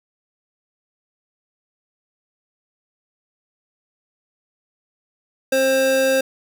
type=tone pair together; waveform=square; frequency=266.5 / 530.7 Hz; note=C4 / C5; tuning=+32 / +24 cents; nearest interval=octave; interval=1192 cents; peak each=-26 / -16 dBFS; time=5.52-6.21 s; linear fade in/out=5 ms; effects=none